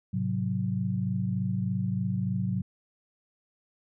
sine chord, F# diminished, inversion first, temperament equal with one note detuned, 107.49 / 130.81 / 185 Hz, A2 / C3 / F#3, -40 / 0 / 0 cents, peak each -31 / -32 / -29 dBFS, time 0.13-2.62 s, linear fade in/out 10 ms, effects none

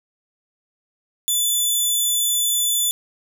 10% pulse tone, 3487 Hz, A7, 16 cents flat, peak -10 dBFS, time 1.28-2.91 s, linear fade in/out 0 ms, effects none

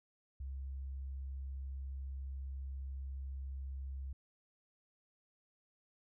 sine tone, 67.2 Hz, C2, 47 cents sharp, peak -40 dBFS, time 0.4-4.13 s, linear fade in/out 5 ms, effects none

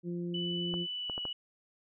harmonic tone, 173.9 Hz, F3, 7 cents flat, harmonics 1 / 2 / 3, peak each -35 / -38 / -54 dBFS, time 0.03-0.87 s, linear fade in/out 50 ms
sine tone with pitch glide, 2983 to 2942 Hz, F#7 to F#7, +13 to -11 cents, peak -35 dBFS, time 0.34-1.33 s, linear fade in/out 5 ms, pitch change -24 cents, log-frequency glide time 0.88-1.2 s
clicks, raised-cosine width 1 ms, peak -26 dBFS, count 4, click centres 0.74 / 1.098 / 1.179 / 1.253 s
effects none

